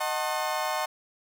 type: chord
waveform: 35% pulse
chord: D# diminished seventh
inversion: none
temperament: just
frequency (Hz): 622.3 / 746.7 / 896 / 1075.3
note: D#5 / F#5 / A5 / C6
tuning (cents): 0 / +16 / +31 / +47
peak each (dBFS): -31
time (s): 0-0.86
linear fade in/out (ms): 10
effects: none